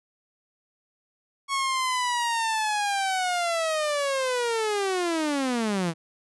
sawtooth linear sweep, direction down, 1108.7 to 158.3 Hz, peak -20 dBFS, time 1.48-5.94 s, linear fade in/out 50 ms, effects resampled to 24000 Hz

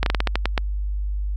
slowing click train, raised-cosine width 0.3 ms, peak -4 dBFS, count 9, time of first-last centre 0.03-0.578 s, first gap 32 ms, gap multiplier 1.21, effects added 50 Hz sine -22 dBFS peak until 1.36 s

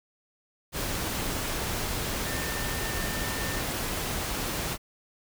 sine tone in noise, 1803 Hz, A6, 42 cents sharp, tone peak -38 dBFS, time 2.23-3.63 s, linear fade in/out 50 ms, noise pink, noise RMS -31 dBFS, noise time 0.72-4.78 s, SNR -10 dB, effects none

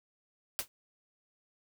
white noise with exponential decay, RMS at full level -29 dBFS, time 0.59-0.68 s, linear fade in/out 0 ms, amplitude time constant 18 ms, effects none

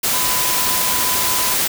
sine tone in noise, 1004 Hz, B5, 28 cents sharp, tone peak -25 dBFS, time 0.13-1.54 s, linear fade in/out 10 ms, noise white, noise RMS -18 dBFS, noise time 0.03-1.68 s, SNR -10 dB, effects none

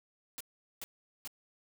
white noise bursts, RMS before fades -42 dBFS, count 3, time 0.38-1.275 s, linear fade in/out 0 ms, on 25 ms, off 410 ms, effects none

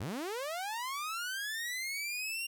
sawtooth linear sweep, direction up, 76.8 to 2798 Hz, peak -32 dBFS, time 0-2.47 s, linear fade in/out 10 ms, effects none

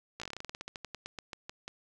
slowing click train, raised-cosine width 0.2 ms, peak -23 dBFS, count 22, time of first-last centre 0.2-1.68 s, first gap 16 ms, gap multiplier 1.13, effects none

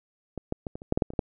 clicks, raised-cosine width 2 ms, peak -20 / -14 / -19 / -23 / -29 / -9 / -10 / -8 / -23 / -29 / -11 dBFS, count 11, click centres 0.377 / 0.524 / 0.668 / 0.755 / 0.819 / 0.924 / 0.975 / 1.022 / 1.104 / 1.136 / 1.192 s, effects none

